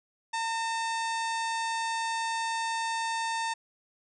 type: harmonic tone with a mistuned harmonic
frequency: 910 Hz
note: A#5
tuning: 42 cents flat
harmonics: 1 / 2 / 3 / 4 / 5 / 6 / 7 / 8 / 9 / 10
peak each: -30 / -36 / -40 / -42 / -44 / -46 / -47 / -48 / -49 / -50 dBFS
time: 0.33-3.54 s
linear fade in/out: 10 ms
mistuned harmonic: 3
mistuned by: -62 cents
effects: none